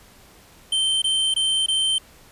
square tone bursts, 3112 Hz, G7, 13 cents flat, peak -19 dBFS, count 4, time 0.72-1.983 s, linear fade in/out 5 ms, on 300 ms, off 21 ms, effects pink hiss -50 dBFS RMS until 2.31 s + resampled to 32000 Hz

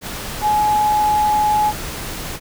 sine tone in noise, 844 Hz, G#5, 28 cents sharp, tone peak -13 dBFS, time 0.41-1.73 s, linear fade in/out 50 ms, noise pink, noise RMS -28 dBFS, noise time 0.01-2.4 s, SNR +12 dB, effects none

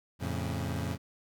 25% pulse chord, F augmented, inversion none, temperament equal with one note detuned, 87.31 / 112.38 / 138.59 Hz, F2 / A2 / C#3, 0 / +37 / 0 cents, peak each -31 / -33 / -34 dBFS, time 0.19-0.98 s, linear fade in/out 50 ms, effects none

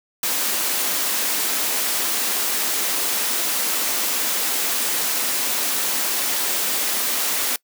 white high-pass noise, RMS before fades -22 dBFS, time 0.23-7.56 s, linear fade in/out 2 ms, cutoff 210 Hz, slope 24 dB/octave, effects noise-tail reverb RT60 0.1 s tail -23 dB re dry

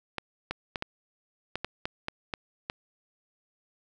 clicks, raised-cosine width 0.3 ms, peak -15 dBFS, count 10, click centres 0.183 / 0.51 / 0.758 / 0.824 / 1.556 / 1.646 / 1.855 / 2.084 / 2.338 / 2.699 s, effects none

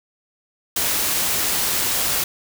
white noise, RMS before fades -21 dBFS, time 0.76-2.24 s, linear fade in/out 5 ms, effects none

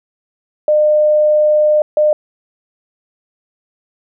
sine tone bursts at uneven times, 605 Hz, D#5, 49 cents flat, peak -8 dBFS, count 2, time 0.68-1.82 / 1.97-2.13 s, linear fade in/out 2 ms, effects none

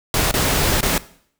pink noise with dropouts, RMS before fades -18 dBFS, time 0.14-0.98 s, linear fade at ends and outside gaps 2 ms, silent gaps 0.313-0.339 / 0.808-0.829 s, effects noise-tail reverb RT60 0.6 s tail -18 dB re dry

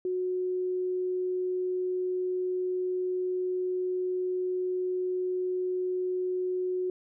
sine tone, 366.3 Hz, F#4, 17 cents flat, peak -27 dBFS, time 0.05-6.9 s, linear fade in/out 2 ms, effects none

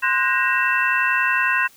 sine tone cluster, 1041 / 1472 / 1603 / 1879 / 2676 Hz, C6 / F#6 / G6 / A#6 / E7, -9 / -9 / +38 / +13 / +25 cents, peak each -23 dBFS, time 0.02-1.68 s, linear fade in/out 20 ms, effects white hiss -51 dBFS RMS until 1.76 s

